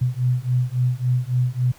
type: beating tone pair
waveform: sine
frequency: 123.47 / 127.07 Hz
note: B2 / B2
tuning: 0 / +50 cents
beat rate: 3.6 Hz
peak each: -21 dBFS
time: 0.01-1.72 s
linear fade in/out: 10 ms
effects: pink hiss -50 dBFS RMS until 1.78 s